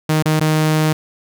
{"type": "tone with dropouts", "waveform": "sawtooth", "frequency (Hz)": 155.56, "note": "D#3", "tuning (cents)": 0, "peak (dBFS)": -9, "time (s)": [0.09, 0.93], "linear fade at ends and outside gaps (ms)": 5, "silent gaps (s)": [[0.225, 0.256], [0.397, 0.408]], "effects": []}